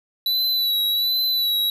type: tone with vibrato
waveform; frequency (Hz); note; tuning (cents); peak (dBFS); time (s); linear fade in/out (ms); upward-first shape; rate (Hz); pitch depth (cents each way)
square; 3951; B7; 0; -19; 0.26-1.7; 2; sine; 1.3; 39
effects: 10-bit